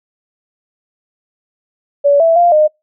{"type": "tone with pitch steps", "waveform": "sine", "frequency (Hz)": [570, 660, 696, 612], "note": ["C#5", "E5", "F5", "D#5"], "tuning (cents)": [48, 2, -6, -29], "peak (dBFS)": -6, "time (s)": [2.04, 2.68], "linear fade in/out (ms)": 20, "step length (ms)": 160, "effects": ["noise-tail reverb RT60 0.2 s tail -26 dB re dry"]}